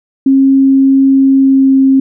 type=tone with pitch glide; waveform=sine; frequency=269.8 to 267.8 Hz; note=C#4 to C4; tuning=-47 to +40 cents; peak=-4 dBFS; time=0.26-2 s; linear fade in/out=5 ms; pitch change=-13 cents; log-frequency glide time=1.3-1.76 s; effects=none